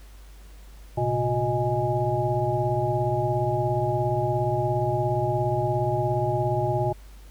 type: tone cluster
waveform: sine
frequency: 115.1 / 132.2 / 362.5 / 621 / 830 Hz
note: A#2 / C3 / F#4 / D#5 / G#5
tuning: -22 / +18 / -35 / -3 / -1 cents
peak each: -28 dBFS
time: 0.97-6.93 s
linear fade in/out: 10 ms
effects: added 50 Hz sine -43 dBFS peak until 7.3 s + pink hiss -55 dBFS RMS until 7.3 s